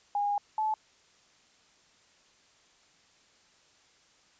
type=tone pair in turn; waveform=sine; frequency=817 / 865.6 Hz; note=G#5 / A5; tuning=-29 / -29 cents; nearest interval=minor second; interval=100 cents; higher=second; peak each=-26 dBFS; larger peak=neither; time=0.15-0.38 / 0.58-0.74 s; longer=first; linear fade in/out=2 ms; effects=white hiss -63 dBFS RMS until 4.39 s + resampled to 16000 Hz